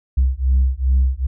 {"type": "beating tone pair", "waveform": "sine", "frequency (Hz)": [64, 66.5], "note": ["C2", "C2"], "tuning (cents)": [-38, 29], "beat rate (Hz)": 2.5, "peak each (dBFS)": -15, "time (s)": [0.17, 1.27], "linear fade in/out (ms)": 10, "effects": ["tanh soft clip ceiling -9 dBFS"]}